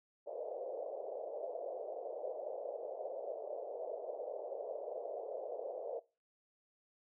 pink band-pass noise, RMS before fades -43 dBFS, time 0.26-6 s, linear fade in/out 20 ms, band 470 to 660 Hz, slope 48 dB/octave, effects noise-tail reverb RT60 0.3 s tail -21 dB re dry

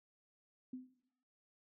sine tone with exponential decay, 255.2 Hz, C4, 43 cents flat, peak -40 dBFS, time 0.73-1 s, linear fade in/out 5 ms, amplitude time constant 57 ms, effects noise-tail reverb RT60 0.8 s tail -17 dB re dry

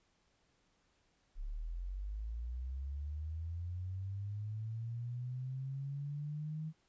sine linear sweep, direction up, 33.38 to 158.7 Hz, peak -38 dBFS, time 1.35-6.73 s, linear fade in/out 50 ms, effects pink hiss -75 dBFS RMS until 6.88 s + resampled to 16000 Hz

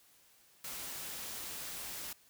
white noise, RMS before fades -43 dBFS, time 0.64-2.13 s, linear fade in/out 5 ms, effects white hiss -65 dBFS RMS until 2.29 s

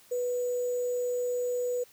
sine tone with sample-and-hold, 491.9 Hz, B4, 7 cents flat, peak -27 dBFS, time 0.11-1.84 s, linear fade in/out 10 ms, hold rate 7350 Hz, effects white hiss -58 dBFS RMS until 1.92 s

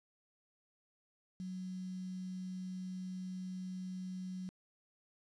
sine tone with quantisation, 185 Hz, F#3, in tune, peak -40 dBFS, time 1.4-4.49 s, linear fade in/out 0 ms, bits 10, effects resampled to 22050 Hz

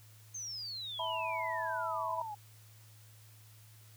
sine exponential sweep, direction down, 6450 to 814 Hz, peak -39 dBFS, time 0.34-2.35 s, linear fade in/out 10 ms
sine chord, E suspended fourth, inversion none, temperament equal with one note detuned, 653.6 / 880 / 987.8 Hz, E5 / A5 / B5, -15 / 0 / 0 cents, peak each -40 / -41 / -36 dBFS, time 0.99-2.22 s, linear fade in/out 5 ms
effects added 108 Hz sine -56 dBFS peak until 3.96 s + white hiss -62 dBFS RMS until 3.96 s

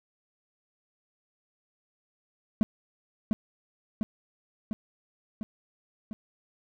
triangle tone with echo, 217.5 Hz, A3, 20 cents flat, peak -17 dBFS, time 2.61-2.63 s, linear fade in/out 0 ms, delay 700 ms, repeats 5, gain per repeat -3 dB, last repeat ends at 6.13 s, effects none

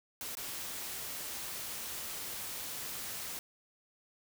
white noise with dropouts, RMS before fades -41 dBFS, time 0.21-3.39 s, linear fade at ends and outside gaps 1 ms, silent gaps 0.352-0.37 s, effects none

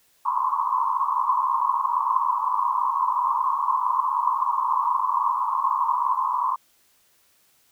pink band-pass noise, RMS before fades -23 dBFS, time 0.25-6.56 s, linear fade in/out 10 ms, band 960 to 1100 Hz, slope 96 dB/octave, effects white hiss -62 dBFS RMS until 7.71 s

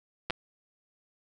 clicks, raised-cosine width 0.3 ms, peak -14 dBFS, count 2, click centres 0.3 / 0.306 s, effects none

